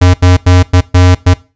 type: tone bursts at uneven times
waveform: square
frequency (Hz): 90.2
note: F#2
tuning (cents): -44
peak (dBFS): -3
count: 6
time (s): 0.01-0.14 / 0.22-0.37 / 0.46-0.63 / 0.73-0.81 / 0.94-1.15 / 1.26-1.34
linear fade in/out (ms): 10
effects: noise-tail reverb RT60 0.3 s tail -19 dB re dry + resampled to 16000 Hz